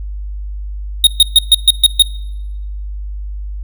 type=tone bursts; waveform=square; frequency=3729 Hz; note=A#7; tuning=in tune; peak=-3 dBFS; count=7; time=1.04-2.023 s; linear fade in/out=2 ms; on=29 ms; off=130 ms; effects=noise-tail reverb RT60 1.0 s tail -23 dB re dry + added 50 Hz sine -21 dBFS peak until 3.63 s